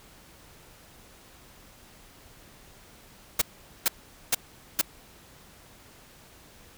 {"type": "noise bursts", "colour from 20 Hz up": "white", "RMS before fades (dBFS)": -22, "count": 4, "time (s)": [3.39, 4.814], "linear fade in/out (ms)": 5, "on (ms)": 26, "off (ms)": 440, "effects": ["pink hiss -53 dBFS RMS until 6.77 s"]}